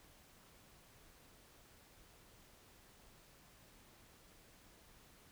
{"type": "silence", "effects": ["pink hiss -64 dBFS RMS until 5.31 s"]}